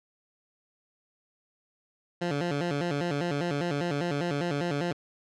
15% pulse tone with vibrato, 158 Hz, D#3, 27 cents sharp, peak -21 dBFS, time 2.21-4.93 s, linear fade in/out 10 ms, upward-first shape square, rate 5 Hz, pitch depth 170 cents each way, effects low-pass 5000 Hz 12 dB/octave

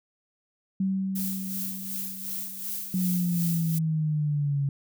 sine tone with exponential decay, 191.6 Hz, G3, 39 cents flat, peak -22 dBFS, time 0.8-3.47 s, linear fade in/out 5 ms, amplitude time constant 580 ms
violet noise with tremolo, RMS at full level -32 dBFS, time 1.15-3.79 s, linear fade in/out 10 ms, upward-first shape sine, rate 2.7 Hz, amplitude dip 55%
sine exponential sweep, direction down, 185.8 to 138.59 Hz, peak -23 dBFS, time 2.94-4.69 s, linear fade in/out 2 ms
effects none

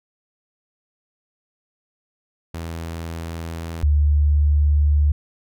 sawtooth / sine tone pair in turn, 82.8 / 73.55 Hz, E2 / D2, +8 / +3 cents, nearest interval major second, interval 205 cents, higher first, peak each -24 / -13 dBFS, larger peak second, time 2.54-3.83 / 3.83-5.12 s, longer neither, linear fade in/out 5 ms, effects none

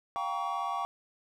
triangle chord, G half-diminished seventh, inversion third, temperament just, 705.6 / 784 / 940.8 / 1128.9 Hz, F5 / G5 / Bb5 / Db6, +18 / 0 / +16 / +31 cents, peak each -36 / -34 / -37 / -32 dBFS, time 0.16-0.85 s, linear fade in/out 0 ms, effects none

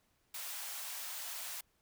white high-pass noise, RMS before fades -43 dBFS, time 0.34-1.61 s, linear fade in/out 5 ms, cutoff 650 Hz, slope 24 dB/octave, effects pink hiss -75 dBFS RMS until 1.81 s

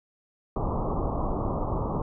pink low-pass noise, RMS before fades -28 dBFS, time 0.56-2.02 s, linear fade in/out 2 ms, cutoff 1200 Hz, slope 96 dB/octave, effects none

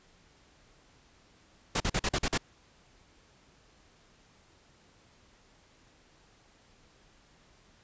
pink noise bursts, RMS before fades -28 dBFS, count 7, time 1.75-2.378 s, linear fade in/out 5 ms, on 52 ms, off 44 ms, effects pink hiss -62 dBFS RMS until 7.83 s + resampled to 16000 Hz

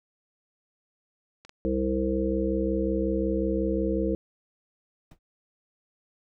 clicks, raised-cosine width 0.2 ms, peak -29 dBFS, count 2, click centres 1.45 / 1.494 s
harmonic tone, 65.5 Hz, C2, 2 cents sharp, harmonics 1 / 3 / 5 / 7 / 8, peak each -31 / -30 / -28 / -30 / -32 dBFS, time 1.65-4.15 s, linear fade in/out 0 ms
brown noise with exponential decay, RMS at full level -40 dBFS, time 5.11-5.19 s, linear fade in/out 5 ms, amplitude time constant 17 ms
effects none

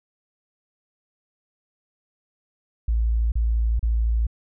sine tone bursts, 56.4 Hz, A1, 44 cents sharp, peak -18 dBFS, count 3, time 2.88-4.268 s, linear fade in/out 5 ms, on 440 ms, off 34 ms, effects none

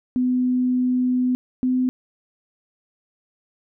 sine tone pair in turn, 251.5 / 254.4 Hz, B3 / C4, +32 / -48 cents, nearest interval unison, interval 20 cents, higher second, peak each -17 dBFS, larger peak neither, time 0.16-1.35 / 1.63-1.89 s, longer first, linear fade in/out 0 ms, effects none

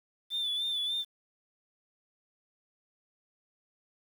sine tone with vibrato, 3520 Hz, A7, in tune, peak -28 dBFS, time 0.3-1.05 s, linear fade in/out 50 ms, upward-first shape sine, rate 3.4 Hz, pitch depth 49 cents each way, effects tanh soft clip ceiling -26 dBFS + 9-bit

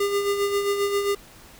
square tone with tremolo, 403.1 Hz, G4, 48 cents sharp, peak -20 dBFS, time 0-1.15 s, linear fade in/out 5 ms, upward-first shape sine, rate 7.5 Hz, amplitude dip 50%, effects pink hiss -48 dBFS RMS until 1.59 s

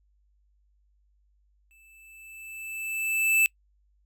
square tone with exponential growth, 2637 Hz, E7, in tune, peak -18 dBFS, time 1.71-3.46 s, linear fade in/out 0 ms, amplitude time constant 380 ms, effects noise-tail reverb RT60 0.1 s tail -26 dB re dry + added 50 Hz sine -63 dBFS peak until 4.05 s

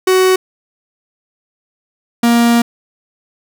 45% pulse tone pair in turn, 373.5 / 235.4 Hz, F#4 / A#3, +16 / +17 cents, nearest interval minor sixth, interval 799 cents, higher first, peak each -8 dBFS, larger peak neither, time 0.07-0.36 / 2.23-2.62 s, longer second, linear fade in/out 5 ms, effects none

